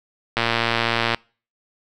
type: click train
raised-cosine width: 0.3 ms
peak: -3 dBFS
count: 91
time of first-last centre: 0.37-1.146 s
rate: 116 Hz
effects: noise-tail reverb RT60 0.4 s tail -26 dB re dry